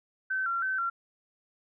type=tone with vibrato; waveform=sine; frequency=1450 Hz; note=F#6; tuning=35 cents flat; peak=-27 dBFS; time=0.3-0.9 s; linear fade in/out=10 ms; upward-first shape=square; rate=3.1 Hz; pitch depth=98 cents each way; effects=none